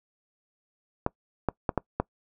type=clicks; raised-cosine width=1 ms; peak=-10 dBFS; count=5; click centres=1.064 / 1.487 / 1.692 / 1.777 / 2 s; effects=noise-tail reverb RT60 0.1 s tail -24 dB re dry